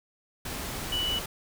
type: tone in noise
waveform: sine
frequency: 2960 Hz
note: F#7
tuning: in tune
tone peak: -27 dBFS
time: 0.92-1.19 s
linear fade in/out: 5 ms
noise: pink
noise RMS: -35 dBFS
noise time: 0.45-1.26 s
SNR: +5 dB
effects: none